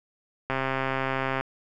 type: click train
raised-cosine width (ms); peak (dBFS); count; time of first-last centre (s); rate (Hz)
0.5; -12; 122; 0.5-1.41; 133
effects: none